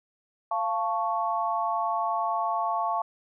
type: chord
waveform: sine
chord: F augmented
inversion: none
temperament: equal with one note detuned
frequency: 690.8 / 880 / 1108.7 Hz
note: F5 / A5 / C#6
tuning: -19 / 0 / 0 cents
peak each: -29 dBFS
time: 0.51-3.02 s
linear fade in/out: 5 ms
effects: none